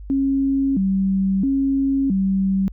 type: tone with vibrato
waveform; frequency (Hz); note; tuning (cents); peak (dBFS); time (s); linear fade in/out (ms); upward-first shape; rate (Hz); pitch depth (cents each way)
sine; 229.1; A#3; -30; -16; 0.1-2.68; 0; square; 0.75; 300
effects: added 50 Hz sine -33 dBFS peak until 2.72 s